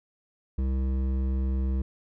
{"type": "tone with hard clipping", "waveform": "sine", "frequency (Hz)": 65.6, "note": "C2", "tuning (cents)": 5, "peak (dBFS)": -26, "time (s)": [0.58, 1.82], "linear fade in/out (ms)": 5, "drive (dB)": 11, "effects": []}